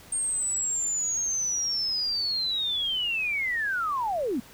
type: linear sweep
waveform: sine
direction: down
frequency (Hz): 8650 to 213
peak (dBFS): -25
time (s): 0.12-4.4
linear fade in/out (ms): 5
effects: pink hiss -50 dBFS RMS until 4.53 s